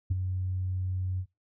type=tone with ADSR envelope; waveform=sine; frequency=92.5 Hz; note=F#2; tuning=in tune; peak=-20 dBFS; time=0.1-1.26 s; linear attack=13 ms; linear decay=21 ms; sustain=-8 dB; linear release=69 ms; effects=noise-tail reverb RT60 0.2 s tail -18 dB re dry + tanh soft clip ceiling -21 dBFS